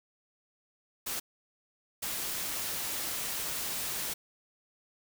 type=noise bursts at uneven times; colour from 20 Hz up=white; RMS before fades=-35 dBFS; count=2; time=1.06-1.2 / 2.02-4.14 s; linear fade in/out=10 ms; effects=none